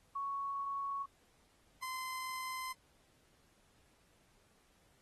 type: tone pair in turn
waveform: sine / 30% pulse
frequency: 1111 / 1032.7 Hz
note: C#6 / C6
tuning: +4 / -23 cents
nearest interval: minor second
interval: 127 cents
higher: first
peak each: -36 / -37 dBFS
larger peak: first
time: 0.15-1.06 / 1.82-2.73 s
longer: neither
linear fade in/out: 10 ms
effects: pink hiss -71 dBFS RMS until 5.01 s + AAC 32 kbps